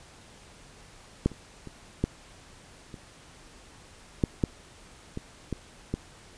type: clicks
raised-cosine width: 3 ms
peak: -9 / -29 / -27 / -11 / -27 / -9 / -10 / -20 / -17 / -15 dBFS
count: 10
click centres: 1.26 / 1.317 / 1.673 / 2.04 / 2.942 / 4.238 / 4.438 / 5.174 / 5.527 / 5.94 s
effects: pink hiss -52 dBFS RMS until 6.37 s + resampled to 22050 Hz